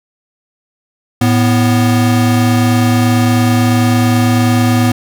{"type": "tone pair together", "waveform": "square", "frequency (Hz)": [109.8, 246.5], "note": ["A2", "B3"], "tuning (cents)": [-3, -3], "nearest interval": "octave + major second", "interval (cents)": 1400, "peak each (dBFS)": -12, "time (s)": [1.21, 4.92], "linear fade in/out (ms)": 5, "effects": []}